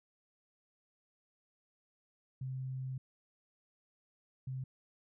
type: tone bursts at uneven times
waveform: sine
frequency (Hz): 130.7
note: C3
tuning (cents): -1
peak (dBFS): -37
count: 2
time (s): 2.41-2.98 / 4.47-4.64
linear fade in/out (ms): 5
effects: none